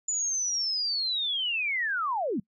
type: linear sweep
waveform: sine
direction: down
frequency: 7040 to 174.61 Hz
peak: -26 dBFS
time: 0.08-2.4 s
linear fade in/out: 5 ms
effects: noise-tail reverb RT60 0.1 s tail -25 dB re dry